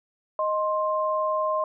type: tone pair together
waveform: sine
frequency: 622.3 / 1053.6 Hz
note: D#5 / C6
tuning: 0 / +12 cents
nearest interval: major sixth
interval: 912 cents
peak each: -25 dBFS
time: 0.39-1.64 s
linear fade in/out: 2 ms
effects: none